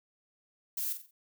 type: noise with echo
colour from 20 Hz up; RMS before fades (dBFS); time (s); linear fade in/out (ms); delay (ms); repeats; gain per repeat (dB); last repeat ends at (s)
violet; -34; 0.77-0.93; 5; 45; 4; -8; 1.11
effects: none